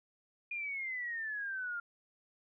sine exponential sweep, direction down, 2446 to 1391 Hz, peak -36 dBFS, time 0.51-1.8 s, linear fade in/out 5 ms, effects none

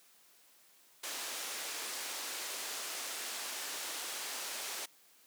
white band-pass noise, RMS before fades -41 dBFS, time 1.03-4.86 s, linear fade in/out 10 ms, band 340 to 8800 Hz, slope 12 dB/octave, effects white hiss -64 dBFS RMS until 5.26 s + high-pass 200 Hz 12 dB/octave

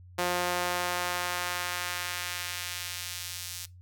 sawtooth tone with high-pass filter sweep, 177.6 Hz, F3, 29 cents sharp, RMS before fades -33 dBFS, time 0.18-3.66 s, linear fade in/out 10 ms, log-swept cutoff 460 to 4800 Hz, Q 0.77, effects noise-tail reverb RT60 0.2 s tail -20 dB re dry + added 90 Hz sine -48 dBFS peak until 3.81 s

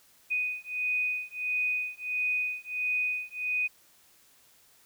sine beating tone pair, 2489 / 2490.5 Hz, D#7 / D#7, 0 / +1 cents, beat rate 1.5 Hz, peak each -31 dBFS, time 0.3-3.68 s, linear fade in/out 20 ms, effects white hiss -61 dBFS RMS until 4.85 s

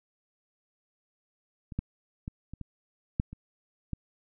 clicks, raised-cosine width 5 ms, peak -28 / -17 / -23 / -28 / -26 / -13 / -29 / -20 dBFS, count 8, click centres 1.722 / 1.79 / 2.279 / 2.536 / 2.613 / 3.199 / 3.33 / 3.933 s, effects none

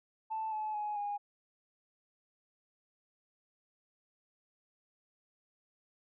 sine tone with pitch steps, 880 / 859.4 / 839.3 / 819.6 Hz, A5 / A5 / G#5 / G#5, 0 / -41 / +18 / -23 cents, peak -33 dBFS, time 0.3-1.18 s, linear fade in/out 20 ms, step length 220 ms, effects tanh soft clip ceiling -29 dBFS

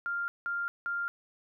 sine tone bursts, 1396.9 Hz, F6, in tune, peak -30 dBFS, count 3, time 0.06-1.08 s, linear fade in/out 0 ms, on 220 ms, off 180 ms, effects none

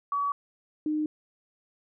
sine tone pair in turn, 1136 / 305.4 Hz, C#6 / D#4, +42 / -32 cents, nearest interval octave + major seventh, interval 2274 cents, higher first, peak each -25 dBFS, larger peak neither, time 0.12-0.32 / 0.86-1.06 s, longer neither, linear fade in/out 2 ms, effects none

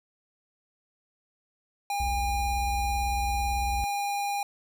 square tone, 809 Hz, G#5, 46 cents flat, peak -28 dBFS, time 1.9-4.43 s, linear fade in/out 2 ms
triangle tone with vibrato, 62.3 Hz, B1, 16 cents sharp, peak -27 dBFS, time 2-3.84 s, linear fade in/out 0 ms, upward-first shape sine, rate 18 Hz, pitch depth 270 cents each way
effects none

